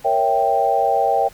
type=chord; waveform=sine; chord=A# diminished seventh; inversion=none; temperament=equal; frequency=466.2 / 554.4 / 659.3 / 784 Hz; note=A#4 / C#5 / E5 / G5; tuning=0 / 0 / 0 / 0 cents; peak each=-23 / -22 / -21 / -17 dBFS; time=0.04-1.29 s; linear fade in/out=20 ms; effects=pink hiss -46 dBFS RMS until 1.33 s